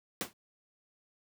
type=noise with exponential decay; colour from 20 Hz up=pink; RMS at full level=-30 dBFS; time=0.21-0.33 s; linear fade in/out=0 ms; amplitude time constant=26 ms; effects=high-pass 150 Hz 12 dB/octave